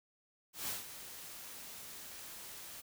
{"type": "noise with ADSR envelope", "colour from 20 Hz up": "white", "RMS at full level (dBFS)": -38, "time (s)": [0.53, 2.82], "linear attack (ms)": 150, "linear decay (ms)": 150, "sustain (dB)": -11, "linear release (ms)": 21, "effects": []}